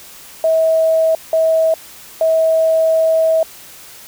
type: tone bursts at uneven times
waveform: sine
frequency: 645 Hz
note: E5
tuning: 38 cents flat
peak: -10 dBFS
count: 3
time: 0.44-1.15 / 1.33-1.74 / 2.21-3.43 s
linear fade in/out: 2 ms
effects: white hiss -38 dBFS RMS until 4.07 s